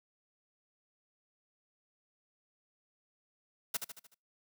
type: noise with echo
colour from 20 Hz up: white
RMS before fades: -33 dBFS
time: 3.74-3.77 s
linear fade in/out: 5 ms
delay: 75 ms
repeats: 5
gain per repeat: -6 dB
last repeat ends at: 4.145 s
effects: noise-tail reverb RT60 0.3 s tail -26 dB re dry + high-pass 150 Hz 12 dB/octave